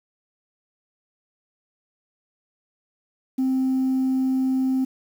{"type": "tone", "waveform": "sine", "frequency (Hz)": 261.6, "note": "C4", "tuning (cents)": 0, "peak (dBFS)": -17, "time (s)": [3.38, 4.85], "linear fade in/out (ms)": 10, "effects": ["tanh soft clip ceiling -17 dBFS", "8-bit"]}